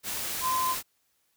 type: tone in noise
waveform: sine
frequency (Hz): 1029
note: C6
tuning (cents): -29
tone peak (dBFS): -25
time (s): 0.41-0.76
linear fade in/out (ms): 50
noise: white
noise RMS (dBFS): -33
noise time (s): 0.03-0.83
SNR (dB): +5
effects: white hiss -72 dBFS RMS until 1.36 s